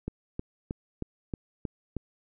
click train, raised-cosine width 3 ms, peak -19 dBFS, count 7, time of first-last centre 0.08-1.967 s, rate 3.18 Hz, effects none

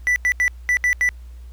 triangle tone bursts at uneven times, 1975.5 Hz, B6, in tune, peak -13 dBFS, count 6, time 0.07-0.16 / 0.25-0.32 / 0.4-0.48 / 0.69-0.77 / 0.84-0.93 / 1.01-1.09 s, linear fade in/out 0 ms, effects added 60 Hz sine -35 dBFS peak until 1.52 s + pink hiss -58 dBFS RMS until 1.52 s

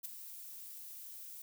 violet noise with ADSR envelope, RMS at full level -38 dBFS, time 0.03-1.42 s, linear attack 23 ms, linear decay 5 ms, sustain -11 dB, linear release 4 ms, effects none

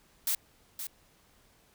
blue noise with echo, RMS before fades -29 dBFS, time 0.27-0.35 s, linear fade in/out 2 ms, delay 520 ms, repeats 1, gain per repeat -9 dB, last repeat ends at 0.87 s, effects pink hiss -64 dBFS RMS until 1.74 s

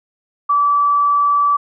sine tone, 1155 Hz, D6, 29 cents flat, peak -11 dBFS, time 0.49-1.57 s, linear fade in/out 10 ms, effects none

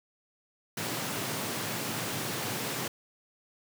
pink high-pass noise, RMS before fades -34 dBFS, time 0.77-2.88 s, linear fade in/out 5 ms, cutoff 100 Hz, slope 96 dB/octave, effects none

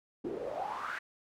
pink noise with band-pass filter sweep, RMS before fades -38 dBFS, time 0.24-0.99 s, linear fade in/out 10 ms, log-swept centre 320 to 1700 Hz, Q 7.4, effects none

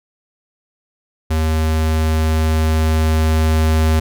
square tone with level ramp, 79 Hz, D#2, 27 cents sharp, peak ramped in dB -15 to -12 dBFS, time 1.3-4 s, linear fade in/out 10 ms, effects none

